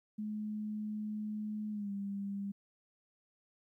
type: tone with pitch glide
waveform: sine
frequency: 212.4 to 199.32 Hz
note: G#3 to G3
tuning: +39 to +29 cents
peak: -36 dBFS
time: 0.18-2.52 s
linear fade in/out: 10 ms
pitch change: -110 cents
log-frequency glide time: 1.71-1.91 s
effects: 13-bit